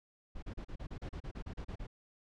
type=noise bursts; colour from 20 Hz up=brown; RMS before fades=-42 dBFS; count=14; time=0.35-1.869 s; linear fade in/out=10 ms; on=76 ms; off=35 ms; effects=low-pass 5000 Hz 12 dB/octave